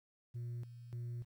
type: tone with tremolo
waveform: sine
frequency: 119.6 Hz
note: A#2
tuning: 45 cents sharp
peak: -37 dBFS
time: 0.34-1.25 s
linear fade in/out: 20 ms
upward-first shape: square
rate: 1.7 Hz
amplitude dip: 75%
effects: tanh soft clip ceiling -39 dBFS + 12-bit